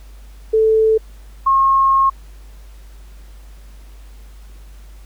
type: tone pair in turn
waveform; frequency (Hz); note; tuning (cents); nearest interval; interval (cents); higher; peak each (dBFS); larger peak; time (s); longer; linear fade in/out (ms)
sine; 440 / 1080.3; A4 / C#6; 0 / -45; octave + major third; 1555; second; -10; neither; 0.53-0.98 / 1.46-2.1; second; 10
effects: added 50 Hz sine -36 dBFS peak until 5.05 s + pink hiss -51 dBFS RMS until 5.05 s